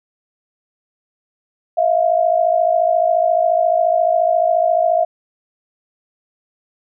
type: tone pair together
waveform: sine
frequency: 645 / 699.3 Hz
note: E5 / F5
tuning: -38 / +2 cents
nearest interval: minor second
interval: 140 cents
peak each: -15 dBFS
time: 1.77-5.05 s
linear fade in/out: 10 ms
effects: none